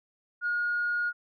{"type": "tone", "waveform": "sine", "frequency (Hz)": 1435, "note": "F6", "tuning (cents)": 47, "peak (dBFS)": -25, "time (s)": [0.41, 1.13], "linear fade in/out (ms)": 50, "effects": ["tanh soft clip ceiling -21 dBFS"]}